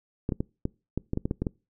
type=clicks; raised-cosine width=3 ms; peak=-14 dBFS; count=11; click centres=0.291 / 0.322 / 0.405 / 0.654 / 0.976 / 1.134 / 1.174 / 1.255 / 1.311 / 1.42 / 1.468 s; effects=noise-tail reverb RT60 0.3 s tail -25 dB re dry